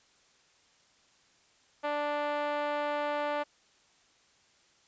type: tone with band-pass filter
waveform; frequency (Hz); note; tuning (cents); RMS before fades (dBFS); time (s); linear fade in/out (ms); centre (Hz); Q
5% pulse; 293.7; D4; 0; -32; 1.83-3.44; 20; 660; 1.7
effects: white hiss -65 dBFS RMS until 4.87 s + resampled to 16000 Hz